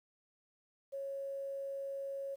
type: tone with quantisation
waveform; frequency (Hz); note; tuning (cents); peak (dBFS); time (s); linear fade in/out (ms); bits
sine; 550; C#5; -14; -38; 0.92-2.36; 20; 11
effects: none